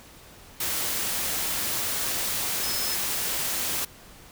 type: tone in noise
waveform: sine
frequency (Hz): 5180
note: E8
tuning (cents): -31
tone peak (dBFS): -32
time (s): 2.63-2.95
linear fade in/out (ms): 5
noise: white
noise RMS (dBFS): -28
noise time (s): 0.6-3.85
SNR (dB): -7
effects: pink hiss -49 dBFS RMS until 4.31 s